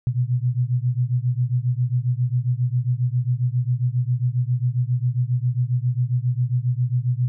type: beating tone pair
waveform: sine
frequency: 120.8 / 128.2 Hz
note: B2 / C3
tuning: -38 / -35 cents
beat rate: 7.4 Hz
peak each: -21 / -22 dBFS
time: 0.07-7.28 s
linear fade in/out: 0 ms
effects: none